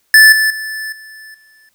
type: tone with level steps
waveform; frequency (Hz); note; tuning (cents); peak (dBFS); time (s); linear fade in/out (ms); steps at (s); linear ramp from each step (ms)
square; 1750; A6; -10; -3 / -11 / -22 / -34 / -46; 0.14-1.69; 2; 0.32 / 0.5 / 0.92 / 1.34; 5
effects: white hiss -61 dBFS RMS until 1.74 s